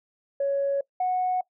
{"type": "tone pair in turn", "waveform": "sine", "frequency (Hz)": [557, 735.1], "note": ["C#5", "F#5"], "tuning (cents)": [8, -11], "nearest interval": "perfect fourth", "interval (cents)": 481, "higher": "second", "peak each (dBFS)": -21, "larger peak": "neither", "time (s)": [[0.4, 0.81], [1, 1.41]], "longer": "neither", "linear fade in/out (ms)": 5, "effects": ["noise-tail reverb RT60 0.1 s tail -21 dB re dry", "tanh soft clip ceiling -18 dBFS"]}